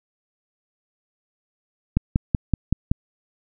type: click train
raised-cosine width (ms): 5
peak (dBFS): -5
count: 6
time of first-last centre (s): 1.97-2.915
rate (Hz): 5.29
effects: none